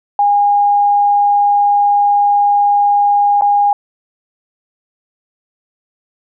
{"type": "tone with dropouts", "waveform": "sine", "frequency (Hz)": 816, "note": "G#5", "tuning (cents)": -31, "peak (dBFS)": -8, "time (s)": [0.19, 3.73], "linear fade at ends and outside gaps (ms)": 2, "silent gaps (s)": [3.411, 3.42], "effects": []}